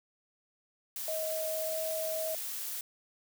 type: noise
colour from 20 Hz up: blue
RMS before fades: -38 dBFS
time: 0.96-2.81 s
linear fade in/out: 2 ms
type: tone with pitch glide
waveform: sine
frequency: 633 to 637.8 Hz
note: D#5 to D#5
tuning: +30 to +43 cents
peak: -33 dBFS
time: 1.08-2.35 s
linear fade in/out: 2 ms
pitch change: +13 cents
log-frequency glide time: 1.48-1.86 s
effects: none